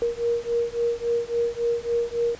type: beating tone pair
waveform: sine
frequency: 469 / 472.6 Hz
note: A#4 / A#4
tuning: +11 / +24 cents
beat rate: 3.6 Hz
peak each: -25 dBFS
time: 0.02-2.35 s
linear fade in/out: 0 ms
effects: pink hiss -44 dBFS RMS until 2.39 s + resampled to 16000 Hz